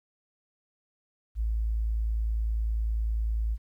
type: tone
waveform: sine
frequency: 55 Hz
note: A1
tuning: in tune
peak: -25 dBFS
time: 1.35-3.58 s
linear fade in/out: 50 ms
effects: 11-bit